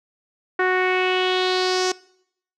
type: tone with low-pass filter sweep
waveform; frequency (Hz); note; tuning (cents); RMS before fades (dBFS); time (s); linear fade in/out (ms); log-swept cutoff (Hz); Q
sawtooth; 369.1; F#4; -4; -20; 0.59-1.92; 5; 1700 to 6000; 3.5
effects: noise-tail reverb RT60 0.7 s tail -22 dB re dry